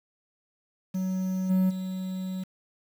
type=tone with level steps; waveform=triangle; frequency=186.9 Hz; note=F#3; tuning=18 cents sharp; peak=-24 / -18 / -28 dBFS; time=0.94-2.44 s; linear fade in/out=10 ms; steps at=1.49 / 1.69 s; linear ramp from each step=20 ms; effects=8-bit